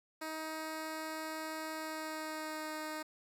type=tone with pitch glide; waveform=10% pulse; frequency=315.3 to 309.7 Hz; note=D#4 to D#4; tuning=+23 to -8 cents; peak=-31 dBFS; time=0.21-3.03 s; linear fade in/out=10 ms; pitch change=-31 cents; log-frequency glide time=1.73-2.74 s; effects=11-bit